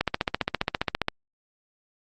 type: click train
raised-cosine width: 0.3 ms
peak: -7 dBFS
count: 17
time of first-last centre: 0.01-1.084 s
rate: 14.9 Hz
effects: Opus 48 kbps